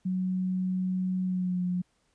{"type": "tone with pitch glide", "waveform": "sine", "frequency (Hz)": [185.1, 179.73], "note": ["F#3", "F3"], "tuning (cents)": [1, 50], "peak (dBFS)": -26, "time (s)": [0.05, 1.82], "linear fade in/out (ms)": 10, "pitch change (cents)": -51, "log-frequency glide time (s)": [1.24, 1.63], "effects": ["pink hiss -71 dBFS RMS until 2.14 s", "resampled to 22050 Hz"]}